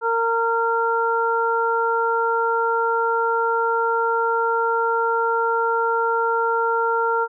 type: harmonic tone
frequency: 460 Hz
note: A#4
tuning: 23 cents flat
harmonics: 1 / 2 / 3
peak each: -22 / -22 / -22 dBFS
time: 0.01-7.28 s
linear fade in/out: 50 ms
effects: none